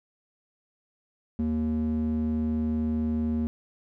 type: tone with band-pass filter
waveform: square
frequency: 77.78 Hz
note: D#2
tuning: in tune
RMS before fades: -27 dBFS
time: 1.39-3.47 s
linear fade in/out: 0 ms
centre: 200 Hz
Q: 5
effects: none